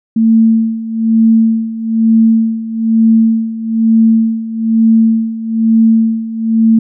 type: tone with tremolo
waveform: sine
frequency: 224.5 Hz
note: A3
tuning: 35 cents sharp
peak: -4 dBFS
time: 0.16-6.79 s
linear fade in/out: 5 ms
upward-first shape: sine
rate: 1.1 Hz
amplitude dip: 80%
effects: none